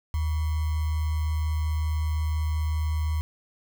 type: tone with sample-and-hold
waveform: sine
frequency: 77.78 Hz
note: D#2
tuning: in tune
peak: -23 dBFS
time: 0.14-3.21 s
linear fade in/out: 0 ms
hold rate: 1050 Hz
effects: none